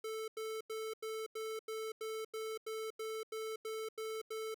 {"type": "tone bursts", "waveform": "square", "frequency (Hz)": 440, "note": "A4", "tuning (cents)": 0, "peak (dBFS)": -40, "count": 14, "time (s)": [0.04, 4.544], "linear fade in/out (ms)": 5, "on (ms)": 240, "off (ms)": 88, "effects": []}